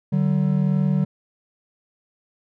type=tone pair together; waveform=triangle; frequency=147.97 / 189.7 Hz; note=D3 / F#3; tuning=+13 / +43 cents; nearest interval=major third; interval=430 cents; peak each=-18 dBFS; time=0.12-1.05 s; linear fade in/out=10 ms; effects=none